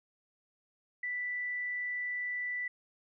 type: tone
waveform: sine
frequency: 1975.5 Hz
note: B6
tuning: in tune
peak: -33 dBFS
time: 1.03-2.68 s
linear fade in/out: 5 ms
effects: none